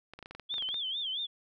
clicks, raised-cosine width 0.3 ms, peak -29 dBFS, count 12, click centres 0.136 / 0.19 / 0.227 / 0.259 / 0.31 / 0.35 / 0.397 / 0.541 / 0.582 / 0.624 / 0.689 / 0.743 s
sine tone with vibrato, 3322 Hz, G#7, in tune, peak -32 dBFS, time 0.49-1.27 s, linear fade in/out 20 ms, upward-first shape sine, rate 4.5 Hz, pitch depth 160 cents each way
effects none

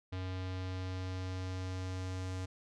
square tone with low-pass filter sweep, 92.8 Hz, F#2, 6 cents sharp, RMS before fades -39 dBFS, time 0.12-2.46 s, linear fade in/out 10 ms, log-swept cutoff 3900 to 7200 Hz, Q 1.4, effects none

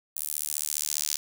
sawtooth tone with high-pass filter sweep, 74.8 Hz, D2, 32 cents sharp, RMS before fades -31 dBFS, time 0.16-1.17 s, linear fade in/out 5 ms, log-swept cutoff 11000 to 5800 Hz, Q 1.4, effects none

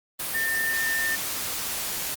sine tone in noise, 1803 Hz, A6, 42 cents sharp, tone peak -24 dBFS, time 0.34-1.16 s, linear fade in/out 10 ms, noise white, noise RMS -30 dBFS, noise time 0.19-2.15 s, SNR +3 dB, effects Opus 32 kbps

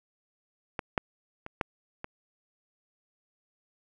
clicks, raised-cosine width 0.5 ms, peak -16 / -10 / -24 / -12 / -21 dBFS, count 5, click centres 0.792 / 0.978 / 1.464 / 1.612 / 2.044 s, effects none

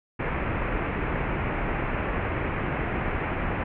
pink low-pass noise, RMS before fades -28 dBFS, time 0.19-3.64 s, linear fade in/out 10 ms, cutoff 2500 Hz, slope 48 dB/octave, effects none

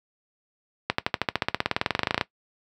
accelerating click train, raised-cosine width 0.3 ms, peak -5 dBFS, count 25, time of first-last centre 0.9-2.212 s, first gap 84 ms, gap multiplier 0.96, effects noise-tail reverb RT60 0.1 s tail -17 dB re dry + high-pass 80 Hz 12 dB/octave

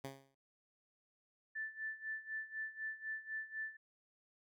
10% pulse tone with exponential decay, 135.9 Hz, C#3, 34 cents flat, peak -33 dBFS, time 0.04-0.35 s, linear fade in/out 5 ms, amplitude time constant 66 ms
sine tone with tremolo, 1760 Hz, A6, in tune, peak -38 dBFS, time 1.55-3.77 s, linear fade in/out 10 ms, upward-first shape sine, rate 4 Hz, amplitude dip 85%
effects none

